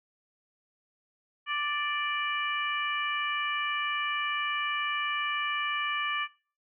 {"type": "harmonic tone", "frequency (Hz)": 587.3, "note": "D5", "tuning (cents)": 0, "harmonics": [2, 3, 4, 5], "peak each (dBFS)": [-32, -34, -35, -36], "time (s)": [1.46, 6.28], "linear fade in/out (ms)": 50, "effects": ["noise-tail reverb RT60 0.4 s tail -20 dB re dry"]}